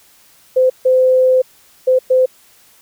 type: tone bursts at uneven times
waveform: sine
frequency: 514 Hz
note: C5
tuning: 31 cents flat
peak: -8 dBFS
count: 4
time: 0.56-0.7 / 0.85-1.42 / 1.87-1.99 / 2.1-2.26 s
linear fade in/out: 10 ms
effects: white hiss -49 dBFS RMS until 2.81 s